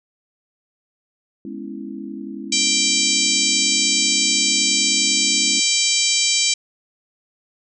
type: chord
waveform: sine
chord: C# minor seventh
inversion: second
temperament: equal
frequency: 207.7 / 246.9 / 277.2 / 329.6 Hz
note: G#3 / B3 / C#4 / E4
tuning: 0 / 0 / 0 / 0 cents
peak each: -33 / -36 / -33 / -34 dBFS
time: 1.45-5.6 s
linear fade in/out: 2 ms
type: harmonic tone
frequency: 784 Hz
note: G5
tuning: in tune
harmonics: 3 / 4 / 5 / 6 / 7 / 8 / 9 / 10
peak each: -24 / -24 / -24 / -24 / -24 / -24 / -24 / -24 dBFS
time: 2.52-6.54 s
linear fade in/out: 5 ms
effects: none